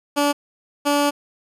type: tone pair in turn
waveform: 15% pulse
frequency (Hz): 288.7 / 288.7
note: D4 / D4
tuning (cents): -30 / -30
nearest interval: unison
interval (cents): 0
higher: neither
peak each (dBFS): -10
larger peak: neither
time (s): 0.16-0.33 / 0.85-1.11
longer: second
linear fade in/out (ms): 20
effects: resampled to 32000 Hz